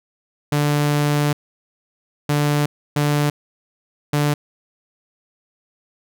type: tone bursts at uneven times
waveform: sawtooth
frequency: 146.83 Hz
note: D3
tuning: in tune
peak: -12 dBFS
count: 4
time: 0.52-1.33 / 2.29-2.66 / 2.96-3.3 / 4.13-4.34 s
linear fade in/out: 5 ms
effects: none